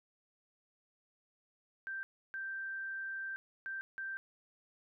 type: tone bursts at uneven times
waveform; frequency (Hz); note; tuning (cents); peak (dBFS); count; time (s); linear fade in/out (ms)
sine; 1568; G6; 0; -38; 4; 1.87-2.03 / 2.34-3.36 / 3.66-3.81 / 3.98-4.17; 0
effects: none